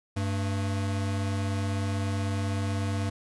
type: tone pair together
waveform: square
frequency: 98 / 223.3 Hz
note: G2 / A3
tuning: 0 / +26 cents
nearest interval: octave + major second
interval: 1426 cents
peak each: -28 / -36 dBFS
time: 0.16-3.1 s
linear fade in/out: 10 ms
effects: resampled to 24000 Hz + 11-bit

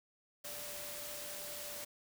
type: tone in noise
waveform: sine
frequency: 587.3 Hz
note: D5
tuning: in tune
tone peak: -51 dBFS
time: 0.44-1.85 s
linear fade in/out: 10 ms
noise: white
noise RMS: -45 dBFS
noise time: 0.44-1.85 s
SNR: -9 dB
effects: none

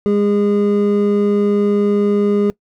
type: tone pair together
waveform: triangle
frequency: 204.7 / 409.3 Hz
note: G#3 / G#4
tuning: -25 / -25 cents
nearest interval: octave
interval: 1200 cents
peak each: -13 dBFS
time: 0.06-2.5 s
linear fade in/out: 0 ms
effects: noise-tail reverb RT60 0.1 s tail -22 dB re dry

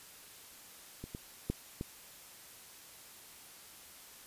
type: clicks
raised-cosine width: 3 ms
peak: -29 / -28 / -19 / -24 dBFS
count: 4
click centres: 1.04 / 1.149 / 1.5 / 1.811 s
effects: white hiss -54 dBFS RMS until 4.26 s + resampled to 32000 Hz

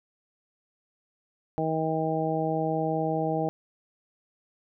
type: harmonic tone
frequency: 159.1 Hz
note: D#3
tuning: 39 cents sharp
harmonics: 1 / 2 / 3 / 4 / 5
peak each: -31 / -31 / -31 / -31 / -31 dBFS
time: 1.58-3.49 s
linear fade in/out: 0 ms
effects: none

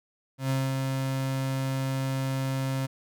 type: tone with ADSR envelope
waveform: 35% pulse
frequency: 133.6 Hz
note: C3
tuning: 36 cents sharp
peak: -22 dBFS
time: 0.38-2.87 s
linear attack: 120 ms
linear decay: 220 ms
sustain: -3 dB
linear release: 17 ms
effects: none

